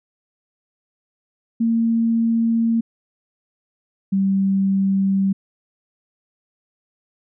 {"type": "tone pair in turn", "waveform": "sine", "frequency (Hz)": [228.8, 194.27], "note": ["A#3", "G3"], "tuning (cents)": [-32, -15], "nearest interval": "minor third", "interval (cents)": 283, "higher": "first", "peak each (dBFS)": -15, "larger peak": "neither", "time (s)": [[1.6, 2.81], [4.12, 5.33]], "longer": "neither", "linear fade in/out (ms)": 10, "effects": []}